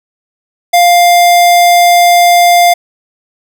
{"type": "tone", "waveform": "square", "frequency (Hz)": 700, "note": "F5", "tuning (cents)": 4, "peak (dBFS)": -4, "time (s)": [0.73, 2.74], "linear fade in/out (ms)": 10, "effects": []}